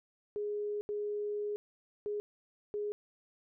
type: tone bursts at uneven times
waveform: sine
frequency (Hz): 415.3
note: G#4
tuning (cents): 0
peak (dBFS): -33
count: 4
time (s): 0.36-0.81 / 0.89-1.56 / 2.06-2.2 / 2.74-2.92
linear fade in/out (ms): 0
effects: none